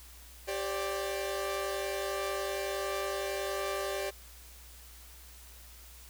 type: chord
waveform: sawtooth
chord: G suspended fourth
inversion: none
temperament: equal with one note detuned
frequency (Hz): 392 / 536.4 / 587.3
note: G4 / C5 / D5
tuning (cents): 0 / +43 / 0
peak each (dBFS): -32 / -37 / -32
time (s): 0.47-4.11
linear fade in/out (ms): 20
effects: added 60 Hz sine -52 dBFS peak until 6.09 s + white hiss -54 dBFS RMS until 6.09 s

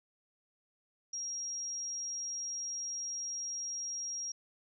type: tone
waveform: sine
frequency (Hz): 5630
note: F8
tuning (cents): +13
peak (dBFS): -36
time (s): 1.13-4.32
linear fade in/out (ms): 5
effects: none

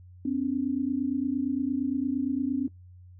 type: tone pair together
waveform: sine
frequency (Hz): 255.7 / 284.4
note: C4 / C#4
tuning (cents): -40 / +45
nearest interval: major second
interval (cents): 185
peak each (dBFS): -28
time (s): 0.25-2.68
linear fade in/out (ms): 5
effects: noise-tail reverb RT60 0.2 s tail -25 dB re dry + added 90 Hz sine -47 dBFS peak until 3.19 s

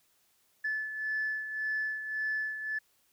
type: beating tone pair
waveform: sine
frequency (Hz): 1735 / 1736.8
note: A6 / A6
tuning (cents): -25 / -23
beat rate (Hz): 1.8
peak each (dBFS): -31 / -38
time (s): 0.64-2.79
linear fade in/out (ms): 10
effects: tanh soft clip ceiling -25 dBFS + white hiss -70 dBFS RMS until 3.12 s

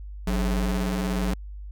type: ring-modulated tone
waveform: 45% pulse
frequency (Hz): 118.9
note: A#2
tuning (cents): +35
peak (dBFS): -20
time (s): 0.27-1.34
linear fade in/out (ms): 5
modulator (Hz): 67.9
effects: added 50 Hz sine -35 dBFS peak until 1.71 s

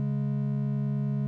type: tone pair together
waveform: triangle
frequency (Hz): 138.62 / 207.7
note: C#3 / G#3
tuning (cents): 0 / 0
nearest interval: perfect fifth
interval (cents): 700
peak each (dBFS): -25 / -29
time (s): 0-1.27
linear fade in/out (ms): 0
effects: none

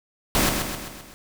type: noise with echo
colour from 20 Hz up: pink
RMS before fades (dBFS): -20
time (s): 0.35-0.49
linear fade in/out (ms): 0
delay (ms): 130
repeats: 5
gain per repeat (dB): -5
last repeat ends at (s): 1.14
effects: none

